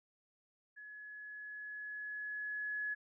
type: tone with level ramp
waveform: sine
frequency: 1695 Hz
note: G#6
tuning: 35 cents sharp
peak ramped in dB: -49 to -35 dBFS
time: 0.76-2.95 s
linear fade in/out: 20 ms
effects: none